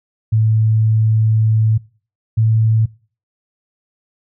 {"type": "tone pair in turn", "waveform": "sine", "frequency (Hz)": [110, 111.02], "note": ["A2", "A2"], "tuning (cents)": [0, 16], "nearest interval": "unison", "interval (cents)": 16, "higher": "second", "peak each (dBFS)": -10, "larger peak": "neither", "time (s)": [[0.32, 1.78], [2.37, 2.86]], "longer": "first", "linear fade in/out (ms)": 10, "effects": ["noise-tail reverb RT60 0.4 s tail -23 dB re dry"]}